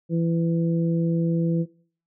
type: harmonic tone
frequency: 166.9 Hz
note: E3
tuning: 22 cents sharp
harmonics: 1 / 2 / 3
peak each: -21 / -27 / -31 dBFS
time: 0.09-1.66 s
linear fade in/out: 50 ms
effects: noise-tail reverb RT60 0.5 s tail -21 dB re dry